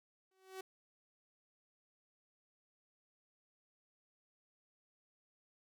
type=tone with exponential growth; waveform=sawtooth; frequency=378.7 Hz; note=F#4; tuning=40 cents sharp; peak=-38 dBFS; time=0.31-0.61 s; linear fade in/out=5 ms; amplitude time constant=64 ms; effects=none